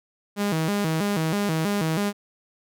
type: tone with vibrato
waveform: sawtooth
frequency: 180.5 Hz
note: F#3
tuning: 43 cents flat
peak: -18 dBFS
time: 0.36-2.13 s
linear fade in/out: 50 ms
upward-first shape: square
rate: 3.1 Hz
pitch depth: 210 cents each way
effects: none